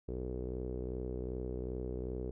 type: tone with low-pass filter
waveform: sawtooth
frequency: 62.6 Hz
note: B1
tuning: 24 cents sharp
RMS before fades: -39 dBFS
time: 0.08-2.31 s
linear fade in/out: 5 ms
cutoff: 420 Hz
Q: 5.5
effects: none